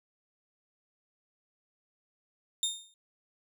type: tone with exponential decay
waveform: 25% pulse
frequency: 3652 Hz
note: A#7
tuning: 36 cents flat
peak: -21 dBFS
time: 2.63-2.94 s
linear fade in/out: 1 ms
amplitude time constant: 66 ms
effects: none